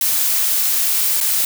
blue noise with dropouts, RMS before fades -17 dBFS, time 0.01-1.45 s, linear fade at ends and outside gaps 2 ms, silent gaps 1.204-1.21 s, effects none

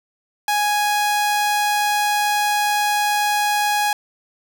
sawtooth tone, 830.6 Hz, G#5, in tune, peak -13 dBFS, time 0.48-3.93 s, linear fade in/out 2 ms, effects none

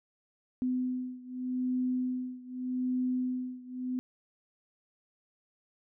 sine beating tone pair, 252.8 / 253.63 Hz, B3 / B3, +41 / +46 cents, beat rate 0.83 Hz, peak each -32 / -34 dBFS, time 0.62-3.99 s, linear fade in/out 0 ms, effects none

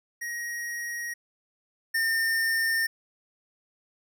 square tone pair in turn, 1889 / 1812.7 Hz, A#6 / A#6, +22 / -49 cents, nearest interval minor second, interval 71 cents, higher first, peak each -32 / -24 dBFS, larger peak second, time 0.21-1.14 / 1.94-2.87 s, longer neither, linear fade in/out 10 ms, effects none

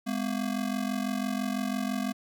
square ring-modulated tone, 230 Hz, A#3, 23 cents flat, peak -26 dBFS, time 0.06-2.13 s, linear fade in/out 20 ms, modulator 23 Hz, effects none

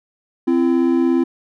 triangle tone pair together, 260.8 / 338.1 Hz, C4 / E4, -5 / +44 cents, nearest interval major third, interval 449 cents, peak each -14 dBFS, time 0.47-1.24 s, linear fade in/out 10 ms, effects none

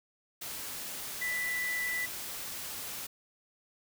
sine tone in noise, 1980 Hz, B6, 4 cents sharp, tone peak -31 dBFS, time 1.21-2.06 s, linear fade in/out 10 ms, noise white, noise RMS -40 dBFS, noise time 0.41-3.07 s, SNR +6 dB, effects none

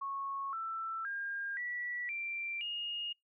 sine tone with pitch steps, 1100 / 1331 / 1610.5 / 1948.7 / 2358 / 2853 Hz, C#6 / E6 / G6 / B6 / D7 / F7, -14 / +16 / +46 / -24 / +6 / +36 cents, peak -36 dBFS, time 0.01-3.13 s, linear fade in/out 10 ms, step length 520 ms, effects noise-tail reverb RT60 0.2 s tail -25 dB re dry

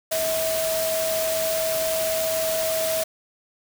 sine tone in noise, 644 Hz, E5, 41 cents flat, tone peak -23 dBFS, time 0.11-3.04 s, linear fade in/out 10 ms, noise white, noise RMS -28 dBFS, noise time 0.11-3.04 s, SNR +2 dB, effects none

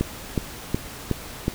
click train, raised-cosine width 3 ms, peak -8 dBFS, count 5, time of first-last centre 0.01-1.481 s, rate 2.72 Hz, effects pink hiss -38 dBFS RMS until 1.54 s

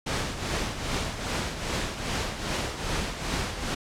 pink noise with tremolo, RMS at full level -27 dBFS, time 0.06-3.75 s, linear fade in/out 10 ms, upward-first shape triangle, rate 2.5 Hz, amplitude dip 65%, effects low-pass 7000 Hz 12 dB/octave

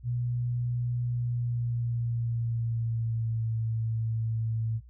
sine tone with pitch glide, 121.3 to 112.53 Hz, B2 to A2, -31 to +39 cents, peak -27 dBFS, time 0.03-4.81 s, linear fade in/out 50 ms, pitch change -130 cents, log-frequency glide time 1.06-3.49 s, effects noise-tail reverb RT60 0.1 s tail -22 dB re dry + added 60 Hz sine -48 dBFS peak until 4.89 s

